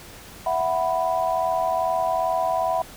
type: chord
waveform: sine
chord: E suspended second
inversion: none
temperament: just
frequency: 659.3 / 741.7 / 988.9 Hz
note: E5 / F#5 / B5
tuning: 0 / +4 / +2 cents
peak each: -24 / -24 / -26 dBFS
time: 0.46-2.82 s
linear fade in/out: 5 ms
effects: pink hiss -43 dBFS RMS until 2.96 s

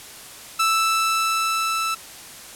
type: tone with level ramp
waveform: sawtooth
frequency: 1320 Hz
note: E6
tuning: 2 cents sharp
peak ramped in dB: -13 to -18 dBFS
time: 0.59-1.95 s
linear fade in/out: 10 ms
effects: white hiss -40 dBFS RMS until 2.55 s + low-pass 12000 Hz 12 dB/octave

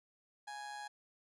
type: tone with amplitude modulation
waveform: 30% pulse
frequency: 830.6 Hz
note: G#5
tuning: in tune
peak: -39 dBFS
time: 0.47-0.88 s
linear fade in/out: 10 ms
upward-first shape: sine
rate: 133 Hz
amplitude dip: 45%
effects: resampled to 22050 Hz

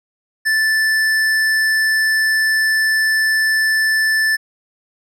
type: tone with tanh clipping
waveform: triangle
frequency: 1757 Hz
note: A6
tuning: 3 cents flat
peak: -15 dBFS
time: 0.45-4.37 s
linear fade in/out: 20 ms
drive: 18 dB
effects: none

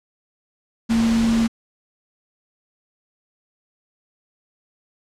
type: tone in noise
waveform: sine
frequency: 228.2 Hz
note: A#3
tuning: 37 cents flat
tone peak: -15 dBFS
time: 0.89-1.48 s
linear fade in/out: 20 ms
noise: pink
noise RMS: -28 dBFS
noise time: 0.89-1.48 s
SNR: +10 dB
effects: low-pass 7000 Hz 12 dB/octave

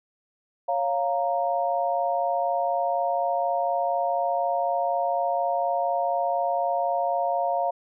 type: chord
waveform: sine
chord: Bb minor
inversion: first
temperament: equal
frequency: 554.4 / 698.5 / 932.3 Hz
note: Db5 / F5 / Bb5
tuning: 0 / 0 / 0 cents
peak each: -28 / -24 / -29 dBFS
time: 0.68-7.71 s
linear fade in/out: 10 ms
effects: none

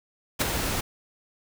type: noise with ADSR envelope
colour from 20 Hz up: pink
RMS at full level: -20 dBFS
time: 0.39-0.81 s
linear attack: 25 ms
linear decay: 15 ms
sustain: -8 dB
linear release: 8 ms
effects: none

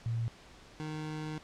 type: tone pair in turn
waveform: sine / 25% pulse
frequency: 115.5 / 154.46 Hz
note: A#2 / D#3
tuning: -16 / -12 cents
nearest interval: perfect fourth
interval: 504 cents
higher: second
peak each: -30 / -33 dBFS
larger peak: first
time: 0.06-0.28 / 0.8-1.38 s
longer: second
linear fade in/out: 0 ms
effects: pink hiss -55 dBFS RMS until 1.43 s + low-pass 6000 Hz 12 dB/octave

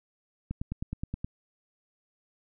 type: click train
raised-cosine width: 5 ms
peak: -20 dBFS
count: 8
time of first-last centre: 0.51-1.245 s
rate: 9.52 Hz
effects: none

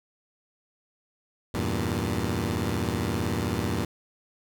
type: chord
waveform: 15% pulse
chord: E diminished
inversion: none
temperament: equal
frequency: 82.41 / 98 / 116.54 Hz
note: E2 / G2 / Bb2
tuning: 0 / 0 / 0 cents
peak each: -24 dBFS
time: 1.54-3.85 s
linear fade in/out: 5 ms
effects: none

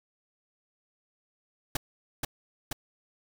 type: noise with echo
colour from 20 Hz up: pink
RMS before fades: -28 dBFS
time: 1.75-1.77 s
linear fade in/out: 5 ms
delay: 480 ms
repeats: 2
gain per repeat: -2 dB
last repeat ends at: 2.73 s
effects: none

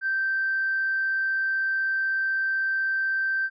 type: tone with tanh clipping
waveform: triangle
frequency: 1561 Hz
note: G6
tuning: 8 cents flat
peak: -22 dBFS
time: 0.01-3.5 s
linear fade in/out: 50 ms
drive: 1 dB
effects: resampled to 16000 Hz

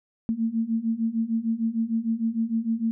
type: beating tone pair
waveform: sine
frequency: 222.8 / 229.4 Hz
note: A3 / A#3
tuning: +22 / -28 cents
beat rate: 6.6 Hz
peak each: -27 / -25 dBFS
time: 0.29-2.91 s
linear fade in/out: 0 ms
effects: none

